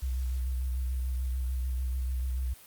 sine tone with vibrato, 63.7 Hz, C2, 46 cents flat, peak -28 dBFS, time 0.02-2.54 s, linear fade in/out 10 ms, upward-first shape square, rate 6.8 Hz, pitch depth 31 cents each way, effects white hiss -53 dBFS RMS until 2.66 s + Opus 48 kbps

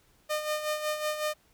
sawtooth tone with tremolo, 608 Hz, D#5, 40 cents flat, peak -23 dBFS, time 0.29-1.34 s, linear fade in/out 20 ms, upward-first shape sine, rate 5.4 Hz, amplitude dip 60%, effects pink hiss -65 dBFS RMS until 1.53 s

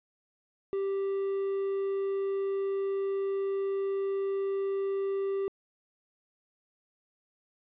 triangle tone, 392 Hz, G4, in tune, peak -26 dBFS, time 0.73-5.48 s, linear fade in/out 0 ms, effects resampled to 8000 Hz + 11-bit

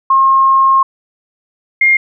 sine tone pair in turn, 1073 / 2124 Hz, C6 / C7, +43 / +25 cents, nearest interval octave, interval 1182 cents, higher second, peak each -6 dBFS, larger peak neither, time 0.1-0.83 / 1.81-1.97 s, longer first, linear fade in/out 5 ms, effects none

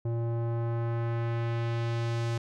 square tone with low-pass filter sweep, 116.54 Hz, A#2, in tune, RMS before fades -30 dBFS, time 0.05-2.38 s, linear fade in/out 5 ms, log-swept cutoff 560 to 7000 Hz, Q 0.85, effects none

